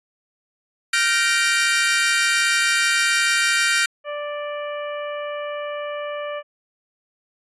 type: chord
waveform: sawtooth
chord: G minor seventh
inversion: third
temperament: equal with one note detuned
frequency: 1396.9 / 1546.4 / 1864.7 / 2349 Hz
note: F6 / G6 / Bb6 / D7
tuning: 0 / -24 / 0 / 0 cents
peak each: -19 dBFS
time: 0.93-3.86 s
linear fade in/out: 5 ms
type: harmonic tone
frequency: 587.3 Hz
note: D5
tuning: in tune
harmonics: 1 / 2 / 3 / 4 / 5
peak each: -27 / -33 / -37 / -39 / -41 dBFS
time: 4.04-6.43 s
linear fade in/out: 50 ms
effects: resampled to 24000 Hz